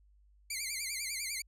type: tone with vibrato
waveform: 10% pulse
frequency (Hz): 2210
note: C#7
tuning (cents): -6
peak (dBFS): -26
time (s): 0.5-1.42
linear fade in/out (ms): 5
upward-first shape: triangle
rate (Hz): 10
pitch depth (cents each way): 160
effects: added 50 Hz sine -61 dBFS peak until 1.47 s + low-pass 12000 Hz 12 dB/octave